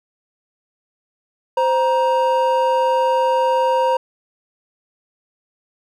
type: tone pair together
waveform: triangle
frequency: 520.5 / 942 Hz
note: C5 / A#5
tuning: -9 / +18 cents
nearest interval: minor seventh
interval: 1027 cents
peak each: -15 dBFS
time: 1.57-3.97 s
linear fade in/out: 5 ms
effects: none